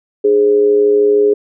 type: tone with amplitude modulation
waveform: sine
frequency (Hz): 415.3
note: G#4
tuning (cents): 0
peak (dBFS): -5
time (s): 0.24-1.34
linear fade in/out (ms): 10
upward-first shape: sine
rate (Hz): 113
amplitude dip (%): 55
effects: none